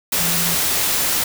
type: tone in noise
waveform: sine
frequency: 169.9 Hz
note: F3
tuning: 47 cents flat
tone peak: -26 dBFS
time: 0.2-0.55 s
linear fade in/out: 5 ms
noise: white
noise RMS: -19 dBFS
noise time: 0.12-1.24 s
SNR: -10 dB
effects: none